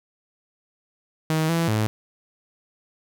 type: tone with pitch steps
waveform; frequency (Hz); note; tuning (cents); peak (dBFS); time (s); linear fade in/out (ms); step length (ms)
sawtooth; 158 / 166.7 / 108.3; D#3 / E3 / A2; +27 / +20 / -27; -16; 1.3-1.87; 0; 190
effects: none